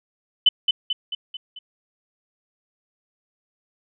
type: tone with echo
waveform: sine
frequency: 3017 Hz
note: F#7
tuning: 33 cents sharp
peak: -10 dBFS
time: 0.46-0.49 s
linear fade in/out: 5 ms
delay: 220 ms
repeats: 5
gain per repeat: -5 dB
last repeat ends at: 1.59 s
effects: none